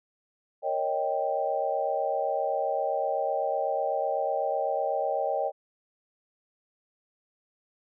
sine chord, Eb dominant seventh, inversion second, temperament equal, 466.2 / 554.4 / 622.3 / 784 Hz, Bb4 / Db5 / Eb5 / G5, 0 / 0 / 0 / 0 cents, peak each -35 / -30 / -30 / -30 dBFS, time 0.62-5.52 s, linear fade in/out 50 ms, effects none

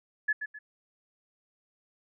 sine tone with echo, 1711 Hz, A6, 49 cents flat, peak -23 dBFS, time 0.28-0.33 s, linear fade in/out 10 ms, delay 130 ms, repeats 2, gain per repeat -9 dB, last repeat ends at 0.59 s, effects none

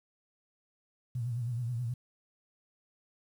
sine tone with vibrato, 120 Hz, B2, 49 cents flat, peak -31 dBFS, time 1.15-1.94 s, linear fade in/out 5 ms, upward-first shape triangle, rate 9.4 Hz, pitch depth 110 cents each way, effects 10-bit

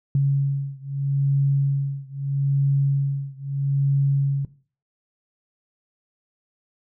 sine beating tone pair, 138.59 / 139.37 Hz, C#3 / C#3, 0 / +10 cents, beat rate 0.78 Hz, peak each -21 / -22 dBFS, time 0.15-4.45 s, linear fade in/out 2 ms, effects noise-tail reverb RT60 0.4 s tail -17 dB re dry

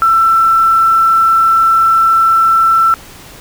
sine tone with quantisation, 1337 Hz, E6, 24 cents sharp, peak -6 dBFS, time 0.02-2.94 s, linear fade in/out 0 ms, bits 5, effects pink hiss -35 dBFS RMS until 3.4 s

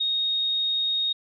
sine tone, 3729 Hz, A#7, in tune, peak -22 dBFS, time 0-1.13 s, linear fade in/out 10 ms, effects none

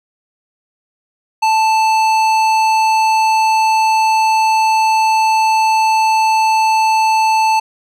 sine tone with tanh clipping, 880 Hz, A5, in tune, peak -12 dBFS, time 1.42-7.6 s, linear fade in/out 10 ms, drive 16 dB, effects none

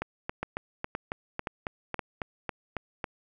two click trains, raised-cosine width 0.5 ms, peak -16 / -16 dBFS, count 4 / 12, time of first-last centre 0.43-1.992 / 0.02-3.042 s, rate 1.92 / 3.64 Hz, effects none

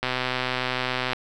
click train, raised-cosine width 0.3 ms, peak -9 dBFS, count 141, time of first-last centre 0.03-1.132 s, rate 127 Hz, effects none

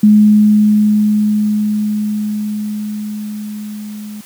sine tone with level ramp, 210.9 Hz, G#3, 27 cents sharp, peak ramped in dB -3 to -25 dBFS, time 0.03-4.21 s, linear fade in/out 5 ms, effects white hiss -40 dBFS RMS until 4.25 s + high-pass 100 Hz 12 dB/octave

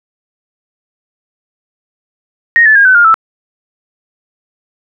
sine tone with pitch steps, 1864.7 / 1739.8 / 1623.3 / 1514.6 / 1413.2 / 1318.5 Hz, A#6 / A6 / G#6 / F#6 / F6 / E6, 0 / -20 / -40 / +40 / +20 / 0 cents, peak -3 dBFS, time 2.56-3.142 s, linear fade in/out 0 ms, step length 97 ms, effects none

